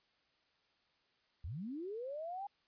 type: linear sweep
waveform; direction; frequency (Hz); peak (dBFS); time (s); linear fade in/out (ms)
sine; up; 62.4 to 820; -40; 1.44-2.47; 5
effects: white hiss -75 dBFS RMS until 2.67 s + resampled to 11025 Hz